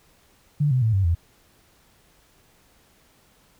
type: tone with pitch steps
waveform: sine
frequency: 146.83 / 127.82 / 111.28 / 96.87 / 84.33 Hz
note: D3 / C3 / A2 / G2 / E2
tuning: 0 / -40 / +20 / -20 / +40 cents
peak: -17 dBFS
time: 0.6-1.15 s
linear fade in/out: 10 ms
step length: 110 ms
effects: pink hiss -59 dBFS RMS until 3.59 s